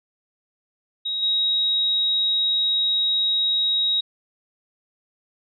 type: tone with level steps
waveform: sine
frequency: 3801 Hz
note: A#7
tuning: 33 cents sharp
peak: -23 / -18 dBFS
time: 1.05-4.01 s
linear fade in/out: 10 ms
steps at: 1.22 s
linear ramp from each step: 10 ms
effects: none